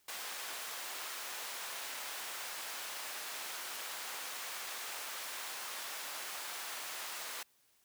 pink high-pass noise, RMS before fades -43 dBFS, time 0.08-7.43 s, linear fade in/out 5 ms, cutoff 890 Hz, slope 12 dB/octave, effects white hiss -71 dBFS RMS until 7.84 s

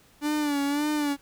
45% pulse tone with vibrato, 291.3 Hz, D4, 14 cents flat, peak -24 dBFS, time 0.21-1.17 s, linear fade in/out 50 ms, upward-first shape sine, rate 1.8 Hz, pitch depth 63 cents each way, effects pink hiss -58 dBFS RMS until 1.21 s

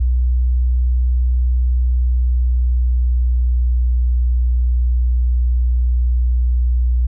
sine tone with pitch glide, 61.74 to 60.82 Hz, B1 to B1, 0 to -26 cents, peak -12 dBFS, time 0-7.07 s, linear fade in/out 10 ms, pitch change -26 cents, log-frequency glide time 1.73-3.83 s, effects none

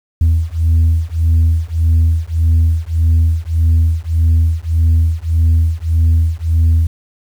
sine beating tone pair, 80.8 / 82.5 Hz, E2 / E2, -34 / +2 cents, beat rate 1.7 Hz, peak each -11 dBFS, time 0.21-6.87 s, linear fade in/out 5 ms, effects tanh soft clip ceiling -6 dBFS + 7-bit

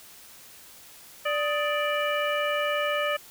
harmonic tone with a mistuned harmonic, 587.3 Hz, D5, in tune, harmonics 1 / 2 / 3 / 4 / 5, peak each -27 / -30 / -32 / -33 / -34 dBFS, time 1.25-3.17 s, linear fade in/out 10 ms, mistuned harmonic 2, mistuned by +110 cents, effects white hiss -49 dBFS RMS until 3.3 s

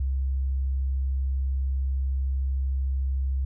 sine tone, 66.6 Hz, C2, 31 cents sharp, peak -23 dBFS, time 0-3.45 s, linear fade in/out 5 ms, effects none

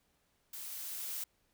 blue noise with level ramp, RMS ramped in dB -45 to -39 dBFS, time 0.53-1.24 s, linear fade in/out 5 ms, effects pink hiss -75 dBFS RMS until 1.53 s

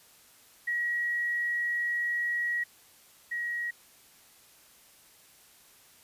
sine tone pair in turn, 1910 / 1902.4 Hz, A#6 / A#6, +42 / +35 cents, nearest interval unison, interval 7 cents, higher first, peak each -27 / -30 dBFS, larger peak first, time 0.67-2.64 / 3.31-3.71 s, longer first, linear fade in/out 10 ms, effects white hiss -58 dBFS RMS until 6.03 s + resampled to 32000 Hz

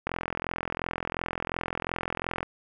click train, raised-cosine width 0.5 ms, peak -14 dBFS, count 102, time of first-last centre 0.07-2.43 s, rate 42.8 Hz, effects none

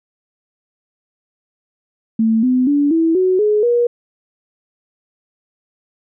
sine tone with pitch steps, 223.3 / 253.6 / 287.9 / 326.9 / 371.2 / 421.5 / 478.7 Hz, A3 / B3 / D4 / E4 / F#4 / G#4 / A#4, +26 / +46 / -34 / -14 / +6 / +26 / +46 cents, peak -11 dBFS, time 2.19-3.87 s, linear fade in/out 5 ms, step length 240 ms, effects none

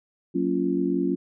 sine chord, Gb major seventh, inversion none, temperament just, 185 / 231.2 / 277.5 / 346.9 Hz, Gb3 / Bb3 / Db4 / F4, 0 / -14 / +2 / -12 cents, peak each -28 / -31 / -25 / -26 dBFS, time 0.34-1.16 s, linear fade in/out 20 ms, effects none

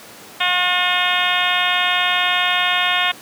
harmonic tone, 360 Hz, F#4, 47 cents flat, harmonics 2 / 3 / 4 / 5 / 6 / 7 / 8 / 9 / 10, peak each -24 / -24 / -24 / -24 / -24 / -24 / -24 / -24 / -24 dBFS, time 0.4-3.12 s, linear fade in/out 10 ms, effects pink hiss -39 dBFS RMS until 3.21 s + high-pass 200 Hz 12 dB/octave

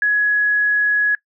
sine tone, 1679 Hz, G#6, 18 cents sharp, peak -13 dBFS, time 0.02-1.15 s, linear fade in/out 2 ms, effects noise-tail reverb RT60 0.1 s tail -22 dB re dry

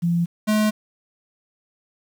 sine / square tone pair in turn, 171 / 213.7 Hz, F3 / G#3, -36 / +50 cents, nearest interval major third, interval 386 cents, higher second, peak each -17 / -17 dBFS, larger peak neither, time 0.02-0.26 / 0.47-0.71 s, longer neither, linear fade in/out 20 ms, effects 8-bit

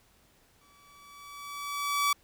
sawtooth tone with exponential growth, 1147 Hz, D6, 41 cents flat, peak -19 dBFS, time 0.61-2.13 s, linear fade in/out 5 ms, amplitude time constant 330 ms, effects pink hiss -64 dBFS RMS until 2.23 s

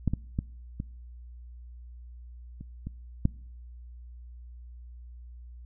clicks, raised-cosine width 5 ms, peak -12 / -15 / -15 / -20 / -28 / -23 / -10 dBFS, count 7, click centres 0.077 / 0.136 / 0.389 / 0.801 / 2.61 / 2.87 / 3.254 s, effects noise-tail reverb RT60 0.7 s tail -25 dB re dry + added 60 Hz sine -43 dBFS peak until 5.65 s

